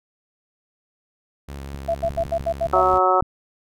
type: tone with vibrato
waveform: sawtooth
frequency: 69.3 Hz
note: C#2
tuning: in tune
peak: -28 dBFS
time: 1.48-2.99 s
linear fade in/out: 10 ms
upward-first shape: sine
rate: 5.1 Hz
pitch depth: 28 cents each way
type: clicks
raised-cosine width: 5 ms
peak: -22 dBFS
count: 10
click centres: 1.746 / 2.048 / 2.105 / 2.165 / 2.204 / 2.257 / 2.408 / 2.661 / 2.939 / 3.225 s
type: tone bursts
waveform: sine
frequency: 670 Hz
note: E5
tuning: 28 cents sharp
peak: -18 dBFS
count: 7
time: 1.88-2.817 s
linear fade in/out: 10 ms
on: 67 ms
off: 78 ms
type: harmonic tone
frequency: 185 Hz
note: F#3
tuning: in tune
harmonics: 2 / 3 / 4 / 5 / 6 / 7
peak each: -23 / -22 / -20 / -24 / -25 / -19 dBFS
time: 2.73-3.21 s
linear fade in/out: 2 ms
effects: none